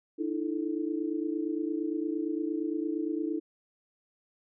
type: tone cluster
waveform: sine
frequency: 302.6 / 331.3 / 438.1 Hz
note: D#4 / E4 / A4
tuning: -48 / +9 / -7 cents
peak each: -32 / -32 / -38 dBFS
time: 0.18-3.4 s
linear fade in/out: 20 ms
effects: none